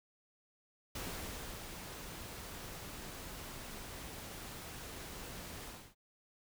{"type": "noise with ADSR envelope", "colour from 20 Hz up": "pink", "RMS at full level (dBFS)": -42, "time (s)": [0.95, 5.95], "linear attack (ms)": 5, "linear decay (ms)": 650, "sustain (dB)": -5, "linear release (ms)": 280, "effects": []}